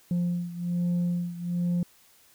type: beating tone pair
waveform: sine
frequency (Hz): 174.61 / 175.81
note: F3 / F3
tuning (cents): 0 / +12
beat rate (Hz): 1.2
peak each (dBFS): -25 / -28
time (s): 0.11-1.83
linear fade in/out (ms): 2
effects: tanh soft clip ceiling -22 dBFS + white hiss -59 dBFS RMS until 2.34 s

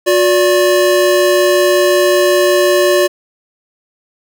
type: tone pair together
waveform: square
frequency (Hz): 361.7 / 581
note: F#4 / D5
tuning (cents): -39 / -19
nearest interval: minor sixth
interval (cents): 820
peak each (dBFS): -12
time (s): 0.06-3.08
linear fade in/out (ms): 20
effects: none

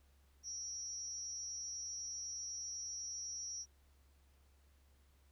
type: tone with amplitude modulation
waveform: sine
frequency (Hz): 5680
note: F8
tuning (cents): +28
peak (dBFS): -38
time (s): 0.43-3.66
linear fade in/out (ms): 50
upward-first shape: sine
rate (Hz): 272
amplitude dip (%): 85
effects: added 69 Hz sine -66 dBFS peak until 5.31 s + pink hiss -75 dBFS RMS until 5.31 s

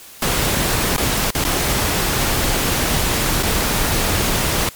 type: noise with dropouts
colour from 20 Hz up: pink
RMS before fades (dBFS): -18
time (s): 0.22-4.69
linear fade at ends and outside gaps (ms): 2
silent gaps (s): 0.965-0.979 / 1.306-1.349 / 1.441-1.449 / 3.427-3.431
effects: white hiss -40 dBFS RMS until 4.75 s + MP3 96 kbps

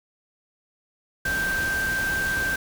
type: tone in noise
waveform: sine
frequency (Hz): 1568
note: G6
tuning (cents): 0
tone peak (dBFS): -23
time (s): 1.25-2.56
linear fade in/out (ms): 5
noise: pink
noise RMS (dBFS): -32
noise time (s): 1.25-2.56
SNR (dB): +6
effects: none

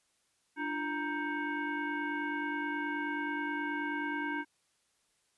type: tone with frequency modulation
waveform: sine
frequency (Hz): 932.3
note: A#5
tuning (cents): 0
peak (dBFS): -32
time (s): 0.56-4.45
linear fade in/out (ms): 50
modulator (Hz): 638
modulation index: 1.6
effects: white hiss -74 dBFS RMS until 5.37 s + resampled to 24000 Hz

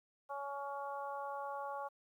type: harmonic tone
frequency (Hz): 280.6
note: C#4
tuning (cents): +21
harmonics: 2 / 3 / 4 / 5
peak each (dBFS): -45 / -43 / -45 / -52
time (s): 0.29-1.89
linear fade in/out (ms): 20
effects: 12-bit

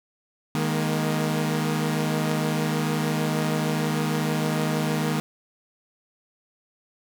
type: chord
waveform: sawtooth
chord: D# suspended fourth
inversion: none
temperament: equal with one note detuned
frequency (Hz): 155.56 / 207.7 / 236.6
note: D#3 / G#3 / A#3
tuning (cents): 0 / 0 / +26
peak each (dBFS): -21 / -26 / -24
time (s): 0.55-5.2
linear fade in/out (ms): 0
effects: none

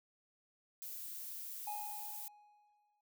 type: noise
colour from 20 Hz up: violet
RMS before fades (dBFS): -46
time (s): 0.82-2.28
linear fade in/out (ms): 0
type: tone with exponential decay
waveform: triangle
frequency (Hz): 833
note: G#5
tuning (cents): +5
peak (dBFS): -37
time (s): 1.67-3.01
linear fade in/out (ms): 5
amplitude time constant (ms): 290
effects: none

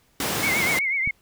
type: high-pass noise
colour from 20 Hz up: pink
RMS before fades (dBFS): -26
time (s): 0.2-0.79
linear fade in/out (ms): 2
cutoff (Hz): 150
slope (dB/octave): 12
type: tone with vibrato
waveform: sine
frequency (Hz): 2158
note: C#7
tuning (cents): -47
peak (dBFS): -21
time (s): 0.43-1.11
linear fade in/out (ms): 5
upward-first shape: triangle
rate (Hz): 8.2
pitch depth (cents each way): 100
type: click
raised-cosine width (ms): 5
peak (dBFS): -20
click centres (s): 1.075
effects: pink hiss -62 dBFS RMS until 1.21 s

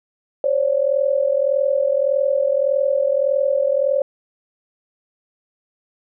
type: tone pair together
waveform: sine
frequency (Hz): 533.3 / 575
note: C5 / D5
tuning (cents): +33 / -37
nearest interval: minor second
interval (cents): 130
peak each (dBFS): -18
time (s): 0.44-4.02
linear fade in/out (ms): 2
effects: none

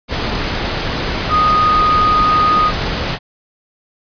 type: tone in noise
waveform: sine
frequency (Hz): 1240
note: D#6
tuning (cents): -6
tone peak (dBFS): -10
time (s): 1.29-2.72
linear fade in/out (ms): 50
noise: pink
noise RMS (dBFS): -19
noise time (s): 0.08-3.19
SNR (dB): +6
effects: resampled to 11025 Hz

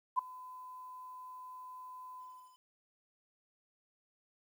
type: tone with ADSR envelope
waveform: sine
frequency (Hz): 1012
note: B5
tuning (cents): +42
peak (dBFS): -24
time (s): 0.16-2.6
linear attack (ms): 28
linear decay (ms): 6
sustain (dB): -22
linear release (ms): 410
effects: 11-bit

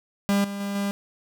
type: tone with level steps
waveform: 45% pulse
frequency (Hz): 200.3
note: G3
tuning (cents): +38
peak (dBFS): -19 / -30 / -27 / -24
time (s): 0.29-0.91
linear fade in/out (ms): 0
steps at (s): 0.44 / 0.6 / 0.75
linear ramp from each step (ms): 5
effects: none

